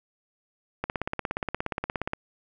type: click train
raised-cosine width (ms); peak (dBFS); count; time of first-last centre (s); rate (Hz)
0.5; -13; 23; 0.84-2.134; 17
effects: none